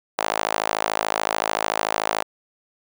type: tone with high-pass filter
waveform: sawtooth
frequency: 53.6 Hz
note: A1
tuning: 45 cents flat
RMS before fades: -24 dBFS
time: 0.18-2.23 s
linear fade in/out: 10 ms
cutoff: 720 Hz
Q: 1.8
effects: none